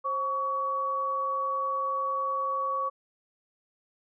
sine tone pair together, 532 / 1127.3 Hz, C5 / C#6, +29 / +29 cents, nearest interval octave + minor second, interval 1300 cents, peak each -35 / -27 dBFS, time 0.04-2.9 s, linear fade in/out 20 ms, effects none

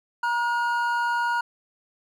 triangle tone pair together, 949 / 1438.5 Hz, A#5 / F#6, +31 / -49 cents, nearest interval perfect fifth, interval 720 cents, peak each -22 / -24 dBFS, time 0.23-1.41 s, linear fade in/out 5 ms, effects none

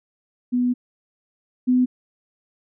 sine tone pair in turn, 246.9 / 251.5 Hz, B3 / B3, 0 / +32 cents, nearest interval unison, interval 32 cents, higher second, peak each -17 / -14 dBFS, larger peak second, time 0.52-0.74 / 1.67-1.86 s, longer first, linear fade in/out 20 ms, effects none

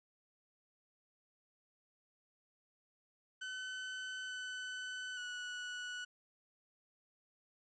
30% pulse tone with pitch steps, 1516 / 1507 / 1472 Hz, F#6 / F#6 / F#6, +42 / +31 / -9 cents, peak -39 dBFS, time 3.41-6.05 s, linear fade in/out 10 ms, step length 880 ms, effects resampled to 16000 Hz + 13-bit

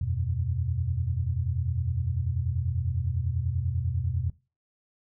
sine chord, E suspended second, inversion none, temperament equal, 82.41 / 92.5 / 123.47 Hz, E2 / F#2 / B2, 0 / 0 / 0 cents, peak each -30 dBFS, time 0.01-4.3 s, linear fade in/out 5 ms, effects noise-tail reverb RT60 0.3 s tail -19 dB re dry

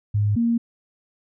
sine tone pair in turn, 103.83 / 233.1 Hz, G#2 / A#3, 0 / 0 cents, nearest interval octave + major second, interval 1400 cents, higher second, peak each -17 dBFS, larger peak neither, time 0.14-0.36 / 0.36-0.58 s, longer neither, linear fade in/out 10 ms, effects none

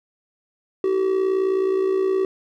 triangle tone with amplitude modulation, 381.4 Hz, G4, 47 cents flat, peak -13 dBFS, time 0.84-2.25 s, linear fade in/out 2 ms, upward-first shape sine, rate 59.1 Hz, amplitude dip 60%, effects none

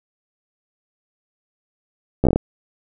slowing click train, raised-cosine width 2 ms, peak -3 dBFS, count 7, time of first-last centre 2.24-2.36 s, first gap 13 ms, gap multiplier 1.17, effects none

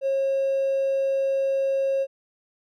triangle tone with hard clipping, 542 Hz, C#5, 39 cents flat, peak -21 dBFS, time 0.01-2.07 s, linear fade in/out 50 ms, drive 4 dB, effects none

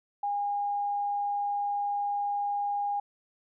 sine tone, 814 Hz, G#5, 35 cents flat, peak -27 dBFS, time 0.23-3 s, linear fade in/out 5 ms, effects none

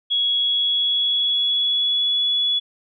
sine tone with pitch glide, 3340 to 3400 Hz, G#7 to G#7, +9 to +40 cents, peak -17 dBFS, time 0.1-2.6 s, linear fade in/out 20 ms, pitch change +31 cents, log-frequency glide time 0.3-2.21 s, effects none

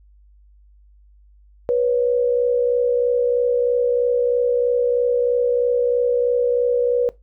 sine tone pair together, 486.6 / 549.7 Hz, B4 / C#5, -26 / -15 cents, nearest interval major second, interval 211 cents, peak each -16 / -23 dBFS, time 1.69-7.09 s, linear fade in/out 0 ms, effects noise-tail reverb RT60 0.2 s tail -20 dB re dry + added 50 Hz sine -48 dBFS peak until 7.22 s

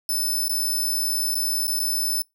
5% pulse tone with dropouts, 5274 Hz, E8, in tune, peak -16 dBFS, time 0.09-2.22 s, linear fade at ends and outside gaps 2 ms, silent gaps 0.482-0.494 / 1.346-1.353 / 1.671-1.678 / 1.794-1.799 s, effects noise-tail reverb RT60 0.2 s tail -26 dB re dry

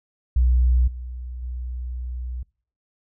sine tone with level steps, 61.74 Hz, B1, in tune, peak -13 / -30 / -27 dBFS, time 0.36-2.43 s, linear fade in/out 5 ms, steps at 0.87 / 1.42 s, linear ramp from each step 10 ms, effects noise-tail reverb RT60 0.5 s tail -26 dB re dry + tanh soft clip ceiling -11 dBFS

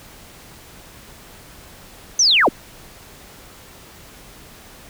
sine linear sweep, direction down, 6300 to 161.6 Hz, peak -11 dBFS, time 2.19-2.49 s, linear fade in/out 5 ms, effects pink hiss -43 dBFS RMS until 4.89 s

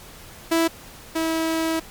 sawtooth tone pair in turn, 329.6 / 324.1 Hz, E4 / E4, 0 / -29 cents, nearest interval unison, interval 29 cents, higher first, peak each -13 / -17 dBFS, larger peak first, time 0.51-0.68 / 1.15-1.8 s, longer second, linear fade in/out 10 ms, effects pink hiss -43 dBFS RMS until 1.9 s + MP3 96 kbps

